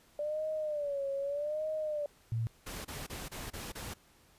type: tone with vibrato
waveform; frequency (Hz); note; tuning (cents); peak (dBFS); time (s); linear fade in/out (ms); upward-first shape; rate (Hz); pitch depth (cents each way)
sine; 586; D5; -4; -32; 0.19-2.06; 2; sine; 0.82; 110
type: tone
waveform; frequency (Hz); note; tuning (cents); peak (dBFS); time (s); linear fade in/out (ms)
sine; 114; A#2; -38; -30; 2.32-2.47; 0
type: noise bursts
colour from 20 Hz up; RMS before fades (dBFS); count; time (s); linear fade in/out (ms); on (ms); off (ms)
pink; -42; 6; 2.66-3.94; 10; 190; 28
effects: pink hiss -64 dBFS RMS until 4.38 s + resampled to 32000 Hz